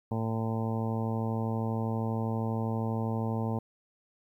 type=harmonic tone; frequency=112.5 Hz; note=A2; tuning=39 cents sharp; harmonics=1 / 2 / 3 / 4 / 5 / 6 / 7 / 8 / 9; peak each=-31 / -33 / -42 / -39 / -42 / -45 / -42 / -42 / -47 dBFS; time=0.11-3.59 s; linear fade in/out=5 ms; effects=11-bit